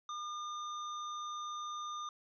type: tone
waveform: square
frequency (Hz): 1209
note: D6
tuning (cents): +50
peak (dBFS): -40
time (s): 0.09-2.09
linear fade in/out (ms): 2
effects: resampled to 16000 Hz